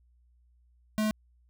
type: tone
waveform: square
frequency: 215.1 Hz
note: A3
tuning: 39 cents flat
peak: -26 dBFS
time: 0.98-1.11 s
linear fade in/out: 0 ms
effects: added 60 Hz sine -61 dBFS peak until 1.49 s